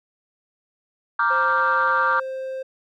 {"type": "chord", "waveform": "sine", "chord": "G minor seventh", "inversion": "first", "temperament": "equal", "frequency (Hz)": [932.3, 1174.7, 1396.9, 1568], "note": ["Bb5", "D6", "F6", "G6"], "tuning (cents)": [0, 0, 0, 0], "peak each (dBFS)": [-24, -20, -22, -23], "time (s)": [1.19, 2.2], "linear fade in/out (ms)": 5}
{"type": "tone", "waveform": "triangle", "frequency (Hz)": 526, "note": "C5", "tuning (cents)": 9, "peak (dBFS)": -25, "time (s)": [1.3, 2.63], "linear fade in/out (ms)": 10}
{"effects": ["tanh soft clip ceiling -9 dBFS"]}